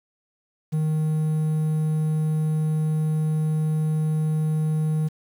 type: tone with quantisation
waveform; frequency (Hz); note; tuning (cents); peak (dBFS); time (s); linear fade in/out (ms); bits
triangle; 155.56; D#3; 0; -18; 0.72-5.09; 20; 8
effects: none